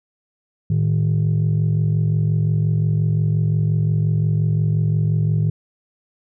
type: tone pair together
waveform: sine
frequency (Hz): 109.86 / 155.56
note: A2 / D#3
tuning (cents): -2 / 0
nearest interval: tritone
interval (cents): 602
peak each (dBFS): -16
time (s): 0.7-5.5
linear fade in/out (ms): 5
effects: tanh soft clip ceiling -12 dBFS